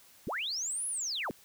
sine linear two-way sweep, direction up then down, 107.9 to 10680 to 107.9 Hz, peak -32 dBFS, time 0.27-1.31 s, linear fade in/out 0 ms, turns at 0.87 s, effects white hiss -59 dBFS RMS until 1.44 s

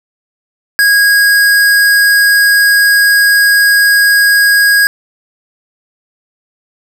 square tone, 1644 Hz, G#6, 18 cents flat, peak -6 dBFS, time 0.79-4.87 s, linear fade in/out 0 ms, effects none

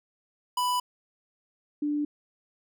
square / sine tone pair in turn, 991 / 294.6 Hz, B5 / D4, +6 / +6 cents, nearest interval octave + major sixth, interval 2100 cents, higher first, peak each -25 dBFS, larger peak neither, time 0.57-0.8 / 1.82-2.05 s, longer neither, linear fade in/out 5 ms, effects none

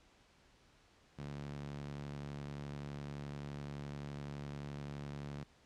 sawtooth tone with high-pass filter, 71.7 Hz, D2, 41 cents flat, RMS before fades -45 dBFS, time 1.18-5.44 s, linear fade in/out 10 ms, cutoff 140 Hz, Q 1.9, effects pink hiss -67 dBFS RMS until 5.65 s + low-pass 6000 Hz 12 dB/octave

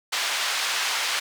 white band-pass noise, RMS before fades -26 dBFS, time 0.12-1.2 s, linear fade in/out 10 ms, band 900 to 4400 Hz, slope 12 dB/octave, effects none

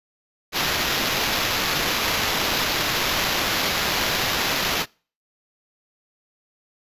violet noise with sample-and-hold, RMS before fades -23 dBFS, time 0.52-4.86 s, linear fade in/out 50 ms, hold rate 8820 Hz, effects noise-tail reverb RT60 0.4 s tail -26 dB re dry + resampled to 32000 Hz

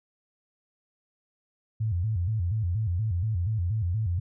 sine tone with vibrato, 98 Hz, G2, in tune, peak -24 dBFS, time 1.8-4.2 s, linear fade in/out 10 ms, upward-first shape square, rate 4.2 Hz, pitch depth 200 cents each way, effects none

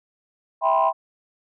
sine chord, C major seventh, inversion first, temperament just, 654.1 / 784.9 / 981.1 / 1046.5 Hz, E5 / G5 / B5 / C6, -14 / +2 / -12 / 0 cents, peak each -21 dBFS, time 0.61-0.93 s, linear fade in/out 50 ms, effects tanh soft clip ceiling -9 dBFS

